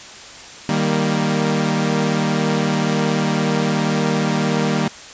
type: chord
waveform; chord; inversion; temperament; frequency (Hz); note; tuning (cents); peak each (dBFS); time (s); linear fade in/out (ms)
sawtooth; Eb major; none; equal with one note detuned; 154.76 / 196 / 233.1; Eb3 / G3 / Bb3; -9 / 0 / 0; -17; 0.69-4.88; 2
effects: white hiss -37 dBFS RMS until 5.13 s + resampled to 16000 Hz